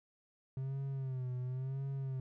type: tone with vibrato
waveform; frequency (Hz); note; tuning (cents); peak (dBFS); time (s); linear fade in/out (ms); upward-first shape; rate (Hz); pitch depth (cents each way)
triangle; 131.1; C3; +4; -34; 0.57-2.2; 2; sine; 0.95; 78
effects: none

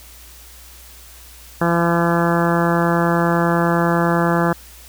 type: harmonic tone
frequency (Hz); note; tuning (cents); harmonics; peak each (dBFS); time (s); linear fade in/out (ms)
170; F3; -46; 1 / 2 / 3 / 4 / 5 / 6 / 7 / 8 / 9 / 10; -18 / -21 / -23 / -24 / -25 / -26 / -26 / -27 / -28 / -28; 1.61-4.53; 5
effects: added 60 Hz sine -43 dBFS peak until 4.88 s + white hiss -43 dBFS RMS until 4.88 s

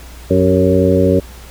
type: harmonic tone with a mistuned harmonic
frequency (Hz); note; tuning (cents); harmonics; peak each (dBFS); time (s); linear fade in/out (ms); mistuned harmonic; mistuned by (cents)
92.5; F#2; 0; 1 / 2 / 3 / 4 / 5 / 6; -16 / -16 / -16 / -16 / -16 / -16; 0.3-1.2; 10; 4; +51
effects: added 60 Hz sine -33 dBFS peak until 1.5 s + pink hiss -39 dBFS RMS until 1.5 s

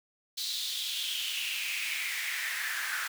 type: noise with high-pass filter sweep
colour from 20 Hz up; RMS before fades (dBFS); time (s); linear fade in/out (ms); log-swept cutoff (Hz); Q
pink; -34; 0.37-3.08; 10; 4100 to 1500; 4.7
effects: none

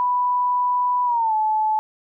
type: tone with pitch glide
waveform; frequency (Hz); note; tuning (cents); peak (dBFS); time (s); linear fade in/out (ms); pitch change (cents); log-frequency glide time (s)
sine; 987.8 to 864.9; B5 to A5; 0 to -30; -17; 0-1.79; 0; -230; 1.05-1.34
effects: none

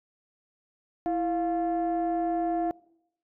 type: tone pair together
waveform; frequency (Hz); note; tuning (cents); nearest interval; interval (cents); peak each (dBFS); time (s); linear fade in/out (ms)
sine; 331.3 / 702; E4 / F5; +9 / +9; octave + minor second; 1300; -26; 1.06-2.71; 0
effects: noise-tail reverb RT60 0.8 s tail -24 dB re dry + tanh soft clip ceiling -21 dBFS

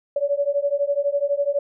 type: beating tone pair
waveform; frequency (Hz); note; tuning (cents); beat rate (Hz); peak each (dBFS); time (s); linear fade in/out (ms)
sine; 563 / 575; C#5 / D5; +27 / -37; 12; -22; 0.16-1.59; 5
effects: none

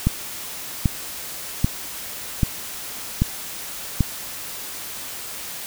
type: click train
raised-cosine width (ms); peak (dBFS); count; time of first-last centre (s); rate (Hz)
5; -4; 6; 0.07-4.007; 1.27
effects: white hiss -33 dBFS RMS until 5.66 s

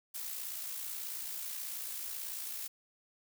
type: noise with amplitude modulation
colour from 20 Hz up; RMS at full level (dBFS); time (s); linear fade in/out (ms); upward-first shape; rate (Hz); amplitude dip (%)
blue; -39; 0.14-2.68; 10; sine; 58.4; 40
effects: none

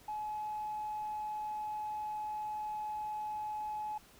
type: tone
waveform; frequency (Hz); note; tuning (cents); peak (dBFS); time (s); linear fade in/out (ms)
sine; 850; G#5; +40; -35; 0.08-3.98; 5
effects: tanh soft clip ceiling -32 dBFS + pink hiss -60 dBFS RMS until 4.19 s

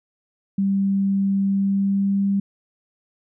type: tone with pitch glide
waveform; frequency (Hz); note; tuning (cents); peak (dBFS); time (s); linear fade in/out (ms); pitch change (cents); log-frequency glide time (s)
sine; 196.2 to 198.02; G3 to G3; +2 to +18; -17; 0.58-2.4; 5; +16; 1.45-2.29
effects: none

